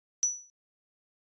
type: tone with exponential decay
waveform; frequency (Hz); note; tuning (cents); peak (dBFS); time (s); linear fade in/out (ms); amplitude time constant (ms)
sine; 5920; F#8; 0; -20; 0.23-0.5; 0; 58
effects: resampled to 16000 Hz